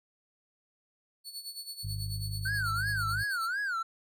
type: tone with tremolo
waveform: sawtooth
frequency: 4431 Hz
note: C#8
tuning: 2 cents flat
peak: -34 dBFS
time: 1.24-3.5 s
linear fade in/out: 50 ms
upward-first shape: sine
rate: 9.2 Hz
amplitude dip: 75%
type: harmonic tone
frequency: 51.4 Hz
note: G#1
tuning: 17 cents flat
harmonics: 1 / 2 / 3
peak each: -40 / -34 / -45 dBFS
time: 1.83-3.24 s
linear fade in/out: 20 ms
type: tone with vibrato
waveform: triangle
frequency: 1490 Hz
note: F#6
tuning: 12 cents sharp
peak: -28 dBFS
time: 2.45-3.83 s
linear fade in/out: 10 ms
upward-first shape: sine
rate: 2.8 Hz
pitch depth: 200 cents each way
effects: none